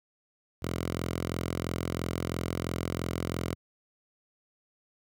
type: tone with high-pass filter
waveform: 5% pulse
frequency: 42.98 Hz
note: F1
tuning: 27 cents flat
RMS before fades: -33 dBFS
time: 0.62-3.55 s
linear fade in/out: 10 ms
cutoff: 87 Hz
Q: 1.5
effects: none